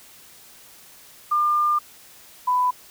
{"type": "tone pair in turn", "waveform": "sine", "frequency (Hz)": [1200, 996.6], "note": ["D6", "B5"], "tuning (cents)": [37, 15], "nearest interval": "minor third", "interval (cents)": 322, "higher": "first", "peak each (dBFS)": -17, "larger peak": "neither", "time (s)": [[1.31, 1.79], [2.47, 2.71]], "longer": "first", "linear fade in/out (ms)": 10, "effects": ["white hiss -48 dBFS RMS until 2.9 s"]}